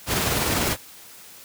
pink noise with tremolo, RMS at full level -21 dBFS, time 0.06-0.77 s, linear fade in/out 50 ms, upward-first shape sine, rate 20 Hz, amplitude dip 30%, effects white hiss -45 dBFS RMS until 1.44 s + high-pass 60 Hz 12 dB/octave

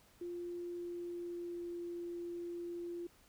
sine tone with pitch glide, 349.2 to 345.8 Hz, F4 to F4, 0 to -17 cents, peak -40 dBFS, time 0.21-3.07 s, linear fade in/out 5 ms, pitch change -17 cents, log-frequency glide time 0.63-1.92 s, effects pink hiss -66 dBFS RMS until 3.28 s

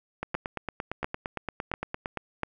two click trains, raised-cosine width 0.5 ms, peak -13 / -16 dBFS, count 4 / 18, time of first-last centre 0.35-2.433 / 0.23-2.173 s, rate 1.44 / 8.75 Hz, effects none

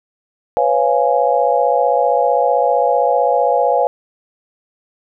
sine chord, C# dominant seventh, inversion third, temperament just, 498.9 / 554.4 / 693 / 831.5 Hz, B4 / C#5 / E#5 / G#5, +17 / 0 / -14 / +2 cents, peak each -17 dBFS, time 0.57-3.87 s, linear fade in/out 0 ms, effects none

